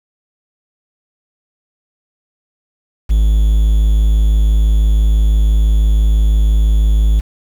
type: tone with quantisation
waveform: triangle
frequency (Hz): 53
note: G#1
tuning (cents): +36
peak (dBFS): -6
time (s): 3.09-7.21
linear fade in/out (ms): 20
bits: 6
effects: none